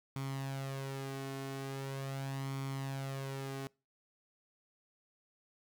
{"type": "tone with flanger", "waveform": "sawtooth", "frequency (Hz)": 135.8, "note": "C#3", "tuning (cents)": -35, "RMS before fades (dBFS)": -40, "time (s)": [0.16, 3.67], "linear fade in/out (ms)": 0, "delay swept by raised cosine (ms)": [0.89, 2.79], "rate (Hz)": 0.41, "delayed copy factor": 0.55, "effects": ["noise-tail reverb RT60 0.3 s tail -25 dB re dry"]}